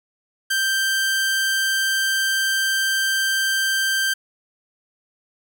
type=tone; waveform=sawtooth; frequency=1569 Hz; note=G6; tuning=1 cent sharp; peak=-15 dBFS; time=0.5-4.14 s; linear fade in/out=10 ms; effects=none